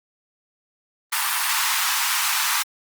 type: high-pass noise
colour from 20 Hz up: pink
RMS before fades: -22 dBFS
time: 1.12-2.63 s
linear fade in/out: 10 ms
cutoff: 900 Hz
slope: 48 dB/octave
effects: Opus 32 kbps